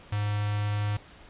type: tone with notch filter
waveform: square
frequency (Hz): 103.83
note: G#2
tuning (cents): 0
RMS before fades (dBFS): -28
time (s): 0.12-0.97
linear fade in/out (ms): 5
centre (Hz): 370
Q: 0.72
effects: pink hiss -51 dBFS RMS until 1.29 s + resampled to 8000 Hz